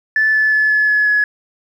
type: tone with pitch steps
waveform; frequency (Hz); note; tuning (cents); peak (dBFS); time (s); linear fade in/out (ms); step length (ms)
sine; 1747 / 1735.9 / 1724.9 / 1714 / 1703.2 / 1692.4; A6 / A6 / A6 / A6 / G#6 / G#6; -13 / -24 / -35 / -46 / +43 / +32; -10; 0.16-1.24; 2; 180
effects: tanh soft clip ceiling -6 dBFS + 8-bit